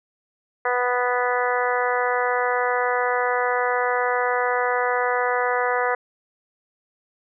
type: harmonic tone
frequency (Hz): 246.9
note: B3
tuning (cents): 0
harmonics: 2 / 3 / 4 / 5 / 6 / 7 / 8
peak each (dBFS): -24 / -26 / -27 / -28 / -29 / -29 / -30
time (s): 0.65-5.95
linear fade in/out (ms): 5
effects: none